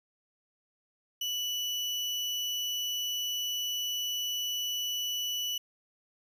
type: tone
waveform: 35% pulse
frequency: 2960 Hz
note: F#7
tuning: in tune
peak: -29 dBFS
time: 1.21-5.58 s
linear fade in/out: 5 ms
effects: 11-bit

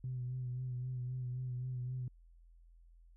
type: tone with vibrato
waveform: sine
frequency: 125.9 Hz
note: B2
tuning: 34 cents sharp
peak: -36 dBFS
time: 0.04-2.08 s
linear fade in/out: 2 ms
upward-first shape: sine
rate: 3.8 Hz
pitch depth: 34 cents each way
effects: tanh soft clip ceiling -32 dBFS + added 42 Hz sine -58 dBFS peak until 3.16 s

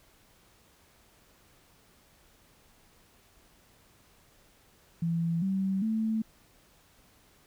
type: tone with pitch steps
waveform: sine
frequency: 167.2 / 192.06 / 220.6 Hz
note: E3 / G3 / A3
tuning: +25 / -35 / +5 cents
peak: -26 dBFS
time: 5.02-6.22 s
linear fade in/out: 5 ms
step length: 400 ms
effects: pink hiss -62 dBFS RMS until 7.46 s

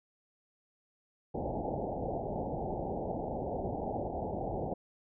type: low-pass noise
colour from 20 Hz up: white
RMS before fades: -36 dBFS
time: 1.34-4.74 s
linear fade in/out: 10 ms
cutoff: 840 Hz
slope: 96 dB/octave
effects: none

